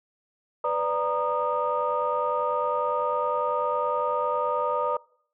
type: tone cluster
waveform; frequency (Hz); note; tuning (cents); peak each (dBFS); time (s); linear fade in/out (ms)
sine; 498.1 / 588 / 935 / 1229; B4 / D5 / A#5 / D#6; +15 / +2 / +5 / -22; -28; 0.64-4.97; 5
effects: noise-tail reverb RT60 0.6 s tail -23 dB re dry + tanh soft clip ceiling -14 dBFS